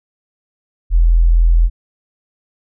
sine tone, 41.9 Hz, E1, 29 cents sharp, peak -7 dBFS, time 0.9-1.7 s, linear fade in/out 50 ms, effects none

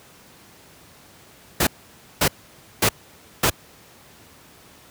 pink noise bursts, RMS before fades -17 dBFS, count 4, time 1.6-3.5 s, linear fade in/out 5 ms, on 70 ms, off 540 ms, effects pink hiss -49 dBFS RMS until 4.9 s + high-pass 80 Hz 12 dB/octave

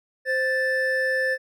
triangle tone pair together, 521.8 / 1760 Hz, C5 / A6, -5 / 0 cents, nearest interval octave + major sixth, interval 2105 cents, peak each -23 / -21 dBFS, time 0.25-1.38 s, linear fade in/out 50 ms, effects none

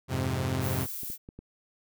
sawtooth chord, F minor, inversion none, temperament equal with one note detuned, 88.27 / 103.83 / 130.81 Hz, F2 / Ab2 / C3, +19 / 0 / 0 cents, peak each -29 / -30 / -26 dBFS, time 0.08-0.87 s, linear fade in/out 50 ms
violet noise, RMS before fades -37 dBFS, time 0.6-1.18 s, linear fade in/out 50 ms
clicks, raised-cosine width 3 ms, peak -30 dBFS, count 5, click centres 0.831 / 1.033 / 1.101 / 1.289 / 1.39 s
effects none

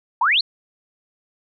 sine exponential sweep, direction up, 864 to 4519 Hz, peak -14 dBFS, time 0.21-0.41 s, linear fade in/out 5 ms, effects none

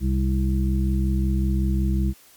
harmonic tone, 65.41 Hz, C2, in tune, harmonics 1 / 2 / 3 / 5, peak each -20 / -28 / -25 / -31 dBFS, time 0-2.14 s, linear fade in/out 50 ms, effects white hiss -52 dBFS RMS until 2.36 s + MP3 96 kbps

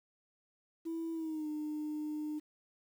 sine tone with pitch glide, 328.5 to 303 Hz, E4 to D#4, -6 to -46 cents, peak -34 dBFS, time 0.85-2.4 s, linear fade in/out 20 ms, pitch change -140 cents, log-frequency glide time 1.13-1.48 s, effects tanh soft clip ceiling -33 dBFS + 10-bit

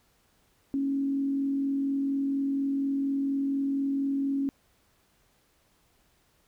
sine tone with frequency modulation, 275.5 Hz, C#4, 11 cents flat, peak -25 dBFS, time 0.74-4.49 s, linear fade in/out 0 ms, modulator 44.2 Hz, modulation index 0.24, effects pink hiss -67 dBFS RMS until 6.47 s

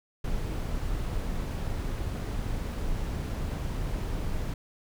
brown noise, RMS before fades -31 dBFS, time 0.24-4.54 s, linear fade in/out 5 ms, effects none

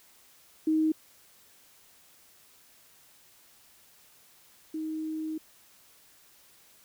sine tone pair in turn, 314.2 / 314.2 Hz, D#4 / D#4, +17 / +17 cents, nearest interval unison, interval 0 cents, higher neither, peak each -22 / -31 dBFS, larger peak first, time 0.67-0.92 / 4.74-5.38 s, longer second, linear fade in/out 5 ms, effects white hiss -59 dBFS RMS until 6.84 s

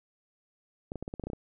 clicks, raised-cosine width 2 ms, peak -23 dBFS, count 10, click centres 0.919 / 0.957 / 1.026 / 1.079 / 1.139 / 1.197 / 1.238 / 1.27 / 1.301 / 1.333 s, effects none

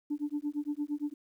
sine tone with tremolo, 293.7 Hz, D4, in tune, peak -27 dBFS, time 0.1-1.14 s, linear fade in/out 10 ms, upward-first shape sine, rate 8.7 Hz, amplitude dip 100%, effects tanh soft clip ceiling -25 dBFS + 11-bit

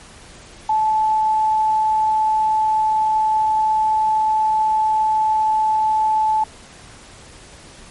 sine tone, 868 Hz, A5, 24 cents flat, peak -14 dBFS, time 0.69-6.44 s, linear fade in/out 5 ms, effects pink hiss -42 dBFS RMS until 7.9 s + MP3 48 kbps

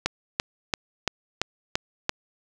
click train, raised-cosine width 0.2 ms, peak -5 dBFS, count 7, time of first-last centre 0.06-2.094 s, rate 2.95 Hz, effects none

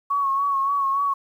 sine tone with vibrato, 1108.7 Hz, C#6, in tune, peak -19 dBFS, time 0.1-1.14 s, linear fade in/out 10 ms, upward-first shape sine, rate 3.5 Hz, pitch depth 40 cents each way, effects 9-bit

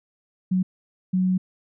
sine tone bursts at uneven times, 185 Hz, F#3, in tune, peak -18 dBFS, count 2, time 0.51-0.63 / 1.13-1.38 s, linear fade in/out 10 ms, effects none

